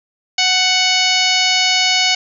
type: harmonic tone with a mistuned harmonic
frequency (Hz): 740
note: F#5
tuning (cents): 0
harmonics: 1 / 2 / 3 / 4 / 5 / 6 / 7 / 8 / 9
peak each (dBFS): -22 / -27 / -18 / -18 / -22 / -19 / -21 / -27 / -25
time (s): 0.38-2.15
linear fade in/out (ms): 5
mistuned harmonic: 2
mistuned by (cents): +20
effects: none